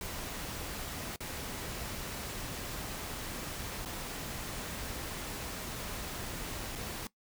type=noise with dropouts; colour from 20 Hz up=pink; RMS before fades=-40 dBFS; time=0.01-7.07 s; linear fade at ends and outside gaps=1 ms; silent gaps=1.16-1.205 / 3.85-3.858 / 6.753-6.757 s; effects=noise-tail reverb RT60 0.1 s tail -19 dB re dry